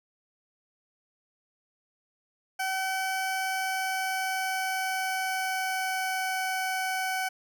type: tone with pitch glide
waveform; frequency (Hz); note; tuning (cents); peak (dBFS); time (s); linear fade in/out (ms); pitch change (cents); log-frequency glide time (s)
20% pulse; 761 to 754; F#5 to F#5; +48 to +32; -23; 2.59-7.29; 10; -16; 3.4-6.46
effects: none